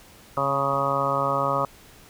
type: harmonic tone with a mistuned harmonic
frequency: 138.59 Hz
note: C#3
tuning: in tune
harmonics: 1 / 2 / 3 / 4 / 5 / 6 / 7 / 8 / 9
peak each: -32 / -35 / -35 / -27 / -32 / -34 / -30 / -28 / -26 dBFS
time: 0.37-1.65 s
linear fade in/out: 2 ms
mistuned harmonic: 2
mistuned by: -23 cents
effects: pink hiss -50 dBFS RMS until 2.09 s